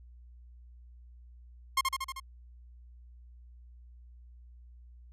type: tone with echo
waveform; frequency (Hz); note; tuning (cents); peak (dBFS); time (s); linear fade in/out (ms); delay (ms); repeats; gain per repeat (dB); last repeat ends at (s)
sawtooth; 1067; C6; +34; -20; 1.77-1.81; 5; 78; 5; -3; 2.2
effects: added 60 Hz sine -50 dBFS peak until 5.12 s + resampled to 32000 Hz